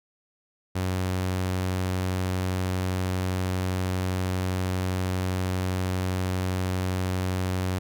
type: tone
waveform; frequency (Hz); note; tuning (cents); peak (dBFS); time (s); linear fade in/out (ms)
sawtooth; 92.5; F#2; 0; -21; 0.75-7.79; 10
effects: none